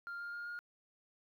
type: tone with pitch steps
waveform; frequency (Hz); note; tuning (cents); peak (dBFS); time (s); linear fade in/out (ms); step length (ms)
sine; 1396.9 / 1405.8 / 1414.8 / 1423.8; F6 / F6 / F6 / F6; 0 / +11 / +22 / +33; -39; 0.07-0.59; 0; 130
effects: tanh soft clip ceiling -39 dBFS + 12-bit